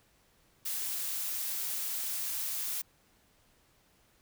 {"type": "noise", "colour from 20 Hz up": "blue", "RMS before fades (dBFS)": -35, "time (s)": [0.65, 2.82], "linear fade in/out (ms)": 10, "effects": ["pink hiss -67 dBFS RMS until 4.21 s"]}